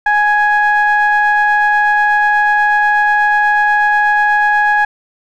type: ring-modulated tone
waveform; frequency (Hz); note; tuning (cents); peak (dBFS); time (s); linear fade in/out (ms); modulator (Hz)
triangle; 415.3; G#4; 0; -4; 0.06-4.85; 5; 1250
effects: none